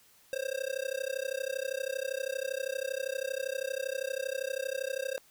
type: tone with amplitude modulation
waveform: square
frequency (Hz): 532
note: C5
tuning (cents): +29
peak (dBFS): -29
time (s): 0.33-5.18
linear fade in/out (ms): 0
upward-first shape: sine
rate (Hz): 32.6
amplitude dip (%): 100
effects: white hiss -62 dBFS RMS until 5.3 s